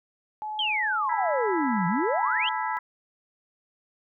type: tone with pitch glide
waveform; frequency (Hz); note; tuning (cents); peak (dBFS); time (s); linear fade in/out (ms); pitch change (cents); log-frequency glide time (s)
sine; 855 to 868.9; A5 to A5; -50 to -22; -30; 0.42-2.77; 0; +28; 1.35-2.23
type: exponential two-way sweep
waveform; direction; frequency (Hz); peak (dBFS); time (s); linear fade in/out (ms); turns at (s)
sine; down then up; 3277 to 165.6 to 3277; -24; 0.59-2.49; 2; 1.87
type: harmonic tone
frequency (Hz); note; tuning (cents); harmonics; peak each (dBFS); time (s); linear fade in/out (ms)
329.6; E4; 0; 3 / 4 / 5 / 6; -30 / -34 / -36 / -36; 1.09-2.79; 5
effects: none